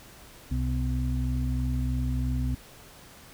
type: harmonic tone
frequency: 63.1 Hz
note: B1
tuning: 38 cents sharp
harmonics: 1 / 2 / 4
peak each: -27 / -30 / -33 dBFS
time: 0.51-2.55 s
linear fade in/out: 5 ms
effects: pink hiss -50 dBFS RMS until 3.33 s